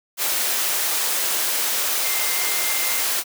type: tone in noise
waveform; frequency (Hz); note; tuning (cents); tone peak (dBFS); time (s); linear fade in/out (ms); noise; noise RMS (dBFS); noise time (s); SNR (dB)
sine; 2095; C7; +2; -30; 2.02-3.05; 50; white; -22; 0.17-3.24; -11
effects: high-pass 400 Hz 12 dB/octave